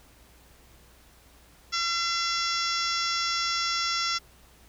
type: harmonic tone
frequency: 680 Hz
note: F5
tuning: 46 cents flat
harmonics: 2 / 3 / 4 / 5 / 6 / 7 / 8 / 9 / 10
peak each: -30 / -34 / -39 / -34 / -38 / -35 / -31 / -39 / -42 dBFS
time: 1.72-4.19 s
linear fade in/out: 20 ms
effects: added 60 Hz sine -57 dBFS peak until 4.68 s + pink hiss -57 dBFS RMS until 4.68 s